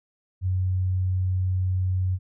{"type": "tone", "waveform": "sine", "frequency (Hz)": 92.6, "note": "F#2", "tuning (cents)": 2, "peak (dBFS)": -21, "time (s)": [0.41, 2.19], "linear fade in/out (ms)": 50, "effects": []}